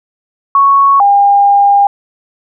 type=tone pair in turn; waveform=sine; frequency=1108.7 / 804.9 Hz; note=C#6 / G5; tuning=0 / +46 cents; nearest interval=tritone; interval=554 cents; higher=first; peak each=-4 dBFS; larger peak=neither; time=0.55-1 / 1-1.87 s; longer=second; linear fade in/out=2 ms; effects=none